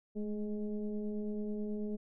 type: tone with frequency modulation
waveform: sine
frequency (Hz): 211.6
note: G#3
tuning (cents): +33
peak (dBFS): -34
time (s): 0.15-1.97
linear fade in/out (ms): 20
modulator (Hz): 207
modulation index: 1
effects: none